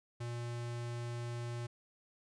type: tone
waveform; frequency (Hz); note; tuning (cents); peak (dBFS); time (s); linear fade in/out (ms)
square; 119.2; A#2; +39; -39; 0.2-1.67; 10
effects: resampled to 22050 Hz